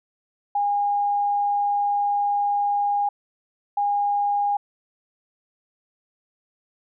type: tone pair in turn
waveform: sine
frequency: 815 / 815 Hz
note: G#5 / G#5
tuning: -33 / -33 cents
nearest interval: unison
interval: 0 cents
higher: neither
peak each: -19 / -19 dBFS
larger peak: neither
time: 0.55-3.09 / 3.77-4.57 s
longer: first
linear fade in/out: 5 ms
effects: none